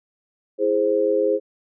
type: chord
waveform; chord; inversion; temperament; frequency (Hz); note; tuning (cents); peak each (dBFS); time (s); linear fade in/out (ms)
sine; E augmented; none; equal; 329.6 / 415.3 / 523.3; E4 / G#4 / B#4; 0 / 0 / 0; -25 / -20 / -20; 0.58-1.4; 50
effects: none